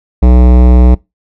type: tone with hard clipping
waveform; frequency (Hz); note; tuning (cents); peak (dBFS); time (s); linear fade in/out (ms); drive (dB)
sine; 61.74; B1; 0; -4; 0.22-0.95; 10; 18
effects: noise-tail reverb RT60 0.2 s tail -23 dB re dry

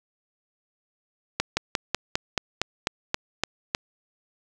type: slowing click train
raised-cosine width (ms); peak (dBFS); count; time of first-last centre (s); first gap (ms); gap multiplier
0.2; -5; 11; 1.4-3.749; 170; 1.07
effects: none

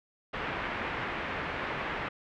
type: low-pass noise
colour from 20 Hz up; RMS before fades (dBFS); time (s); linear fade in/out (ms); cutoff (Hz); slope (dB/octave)
white; -35; 0.33-2.09; 10; 2300; 24
effects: none

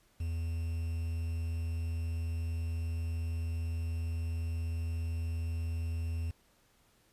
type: tone with quantisation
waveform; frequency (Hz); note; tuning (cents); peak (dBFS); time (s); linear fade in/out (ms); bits
triangle; 82.8; E2; +8; -30; 0.2-6.31; 5; 9
effects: pink hiss -68 dBFS RMS until 7.12 s + resampled to 32000 Hz

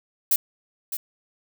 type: noise with echo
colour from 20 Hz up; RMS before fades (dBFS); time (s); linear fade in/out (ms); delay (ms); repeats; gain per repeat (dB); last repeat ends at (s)
violet; -19; 0.31-0.36; 5; 610; 1; -10; 0.97
effects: none

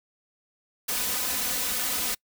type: noise with comb filter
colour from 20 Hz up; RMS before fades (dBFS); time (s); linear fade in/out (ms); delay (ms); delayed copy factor
white; -28; 0.88-2.15; 10; 4; +0.9
effects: noise-tail reverb RT60 0.1 s tail -26 dB re dry

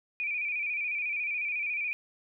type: tone with vibrato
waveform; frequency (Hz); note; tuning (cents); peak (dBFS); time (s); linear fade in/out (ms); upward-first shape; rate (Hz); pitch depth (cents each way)
sine; 2395; D7; +33; -29; 0.2-1.93; 0; square; 14; 50
effects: none

